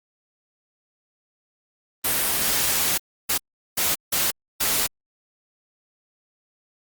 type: noise bursts at uneven times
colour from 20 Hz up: white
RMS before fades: -22 dBFS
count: 5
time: 2.04-2.98 / 3.29-3.38 / 3.77-3.95 / 4.12-4.31 / 4.6-4.87 s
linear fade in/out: 10 ms
effects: Opus 32 kbps